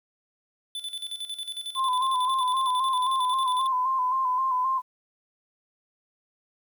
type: tone with tremolo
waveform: square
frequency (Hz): 3501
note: A7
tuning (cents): -9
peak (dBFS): -31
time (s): 0.75-3.67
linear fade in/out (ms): 2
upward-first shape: square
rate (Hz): 11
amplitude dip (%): 70
type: tone with vibrato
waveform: sine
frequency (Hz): 1031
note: C6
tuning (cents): -26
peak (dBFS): -22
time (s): 1.75-4.82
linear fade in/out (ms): 50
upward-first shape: square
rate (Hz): 3.8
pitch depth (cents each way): 40
effects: 10-bit